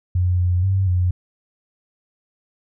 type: tone with pitch steps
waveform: sine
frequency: 90.1 / 89.3 / 96 / 90 Hz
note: F#2 / F2 / G2 / F#2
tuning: -45 / +39 / -36 / -47 cents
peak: -15 dBFS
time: 0.15-1.11 s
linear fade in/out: 5 ms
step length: 240 ms
effects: none